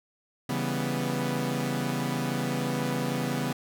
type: chord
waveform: sawtooth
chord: C# half-diminished seventh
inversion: none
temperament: equal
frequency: 138.59 / 164.81 / 196 / 246.9 Hz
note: C#3 / E3 / G3 / B3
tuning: 0 / 0 / 0 / 0 cents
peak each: -28 / -30 / -32 / -27 dBFS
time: 0.49-3.53 s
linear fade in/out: 5 ms
effects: none